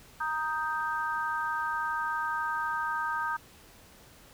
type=chord; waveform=sine; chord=Eb major; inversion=second; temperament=equal; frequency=932.3 / 1244.5 / 1568 Hz; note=Bb5 / Eb6 / G6; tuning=0 / 0 / 0 cents; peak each=-33 dBFS; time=0.2-3.37 s; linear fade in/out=10 ms; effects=pink hiss -55 dBFS RMS until 4.33 s